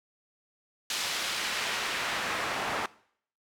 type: noise with band-pass filter sweep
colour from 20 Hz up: pink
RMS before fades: -32 dBFS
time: 0.9-2.86 s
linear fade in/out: 2 ms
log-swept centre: 4100 to 1100 Hz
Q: 0.76
effects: noise-tail reverb RT60 0.6 s tail -20 dB re dry